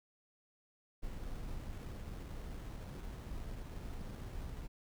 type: noise with sample-and-hold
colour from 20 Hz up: brown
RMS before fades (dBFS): -44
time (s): 1.02-4.68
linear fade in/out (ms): 20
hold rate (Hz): 4900
effects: none